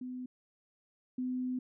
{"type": "tone pair in turn", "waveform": "sine", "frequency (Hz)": [252.3, 253.3], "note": ["B3", "B3"], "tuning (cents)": [37, 44], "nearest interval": "unison", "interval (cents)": 7, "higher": "second", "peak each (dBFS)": [-38, -32], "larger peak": "second", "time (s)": [[0.01, 0.26], [1.18, 1.59]], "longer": "second", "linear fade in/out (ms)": 5, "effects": []}